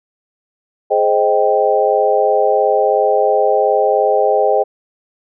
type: chord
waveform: sine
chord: Ab major seventh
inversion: none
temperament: equal with one note detuned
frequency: 420.4 / 523.3 / 622.3 / 784 Hz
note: Ab4 / C5 / Eb5 / G5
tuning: +21 / 0 / 0 / 0 cents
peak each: -16 dBFS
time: 0.9-4.64 s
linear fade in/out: 20 ms
effects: none